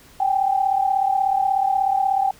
sine tone pair together, 772 / 808.5 Hz, G5 / G#5, -27 / -47 cents, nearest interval minor second, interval 80 cents, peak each -18 / -22 dBFS, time 0.2-2.31 s, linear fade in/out 5 ms, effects pink hiss -49 dBFS RMS until 2.39 s

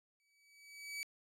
sawtooth tone with exponential growth, 2284 Hz, D7, 49 cents flat, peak -35 dBFS, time 0.2-1.03 s, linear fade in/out 0 ms, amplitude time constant 180 ms, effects low-pass 12000 Hz 12 dB/octave

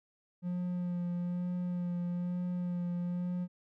triangle tone with vibrato, 177 Hz, F3, 23 cents sharp, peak -30 dBFS, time 0.42-3.48 s, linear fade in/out 50 ms, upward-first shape sine, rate 1.1 Hz, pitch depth 17 cents each way, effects none

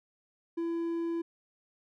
triangle tone, 335.3 Hz, E4, 30 cents sharp, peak -28 dBFS, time 0.57-1.22 s, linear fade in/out 10 ms, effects none

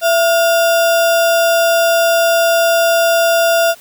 sine tone with sample-and-hold, 670 Hz, E5, 28 cents sharp, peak -9 dBFS, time 0.01-3.75 s, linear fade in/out 50 ms, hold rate 2100 Hz, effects white hiss -42 dBFS RMS until 3.8 s

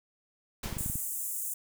pink noise with exponential decay, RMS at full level -36 dBFS, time 0.63-1.23 s, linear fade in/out 5 ms, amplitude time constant 130 ms
clicks, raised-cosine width 5 ms, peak -24 dBFS, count 7, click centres 0.659 / 0.727 / 0.768 / 0.809 / 0.861 / 0.899 / 0.956 s
pink high-pass noise, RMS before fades -35 dBFS, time 0.78-1.54 s, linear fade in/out 5 ms, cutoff 7300 Hz, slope 48 dB/octave
effects none

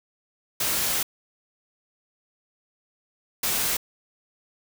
white noise bursts at uneven times, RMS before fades -25 dBFS, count 2, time 0.6-1.03 / 3.43-3.77 s, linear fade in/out 5 ms, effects none

